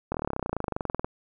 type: slowing click train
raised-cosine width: 1 ms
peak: -14 dBFS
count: 27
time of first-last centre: 0.12-1.045 s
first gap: 24 ms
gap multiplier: 1.03
effects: none